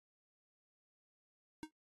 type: tone with exponential decay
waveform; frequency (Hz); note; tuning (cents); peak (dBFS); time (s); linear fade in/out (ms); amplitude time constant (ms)
square; 311.1; D#4; 0; -39; 1.63-1.71; 0; 16
effects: AAC 32 kbps